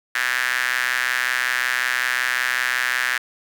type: tone with high-pass filter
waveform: sawtooth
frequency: 125.4 Hz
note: B2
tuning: 27 cents sharp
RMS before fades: -22 dBFS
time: 0.15-3.18 s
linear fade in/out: 5 ms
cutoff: 1700 Hz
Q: 4.6
effects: none